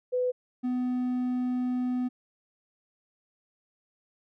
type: tone pair in turn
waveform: sine / triangle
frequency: 500 / 250 Hz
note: B4 / B3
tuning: +21 / +21 cents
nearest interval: octave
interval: 1200 cents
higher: first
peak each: -24 dBFS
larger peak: neither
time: 0.12-0.32 / 0.63-2.09 s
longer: second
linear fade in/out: 20 ms
effects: none